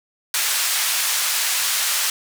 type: band-pass noise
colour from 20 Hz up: white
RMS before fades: -21 dBFS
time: 0.34-2.1 s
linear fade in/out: 2 ms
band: 1100 to 11000 Hz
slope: 12 dB/octave
effects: none